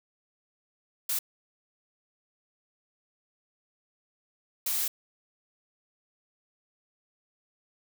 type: noise bursts at uneven times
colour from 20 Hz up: blue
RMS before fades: -29 dBFS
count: 2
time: 1.09-1.19 / 4.66-4.88 s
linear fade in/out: 5 ms
effects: none